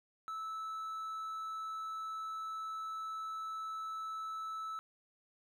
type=tone; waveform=triangle; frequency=1309 Hz; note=E6; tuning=13 cents flat; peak=-37 dBFS; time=0.28-4.79 s; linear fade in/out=0 ms; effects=none